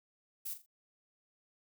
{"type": "noise with echo", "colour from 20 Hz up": "violet", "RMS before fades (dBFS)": -40, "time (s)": [0.45, 0.54], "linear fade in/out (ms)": 10, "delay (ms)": 41, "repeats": 3, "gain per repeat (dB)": -10, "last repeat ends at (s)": 0.663, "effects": []}